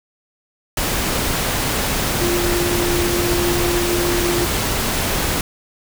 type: tone in noise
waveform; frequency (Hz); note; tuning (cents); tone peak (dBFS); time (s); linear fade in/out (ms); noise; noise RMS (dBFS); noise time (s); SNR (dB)
sine; 349.2; F4; 0; -19; 2.21-4.45; 2; pink; -20; 0.77-5.41; -2
effects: none